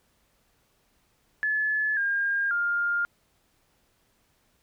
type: tone with pitch steps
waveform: sine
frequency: 1721 / 1612 / 1406 Hz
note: A6 / G6 / F6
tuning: -39 / +48 / +11 cents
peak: -23 dBFS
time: 1.43-3.05 s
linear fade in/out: 0 ms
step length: 540 ms
effects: pink hiss -68 dBFS RMS until 4.62 s